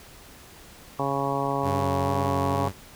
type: harmonic tone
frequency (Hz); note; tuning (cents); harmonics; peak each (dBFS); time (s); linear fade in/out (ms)
138.59; C#3; 0; 1 / 2 / 3 / 4 / 5 / 6 / 7 / 8; -32 / -32 / -32 / -32 / -32 / -32 / -32 / -32; 0.99-2.68; 2
type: tone with vibrato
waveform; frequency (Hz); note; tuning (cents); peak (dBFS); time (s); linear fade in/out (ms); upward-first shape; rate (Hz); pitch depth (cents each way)
sawtooth; 94.1; F#2; +30; -24; 1.62-2.73; 50; square; 2.2; 34
effects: pink hiss -48 dBFS RMS until 2.95 s